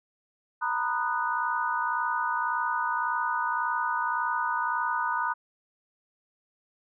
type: chord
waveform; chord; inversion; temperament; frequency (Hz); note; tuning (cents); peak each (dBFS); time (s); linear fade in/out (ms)
sine; B major seventh; third; just; 926 / 987.8 / 1234.7 / 1481.6; A#5 / B5 / D#6 / F#6; -12 / 0 / -14 / +2; -31; 0.61-5.34; 20
effects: none